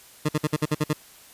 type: tone bursts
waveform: 20% pulse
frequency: 152 Hz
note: D#3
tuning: 40 cents flat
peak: -15 dBFS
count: 8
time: 0.25-0.934 s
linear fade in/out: 10 ms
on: 40 ms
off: 52 ms
effects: white hiss -50 dBFS RMS until 1.33 s + resampled to 32000 Hz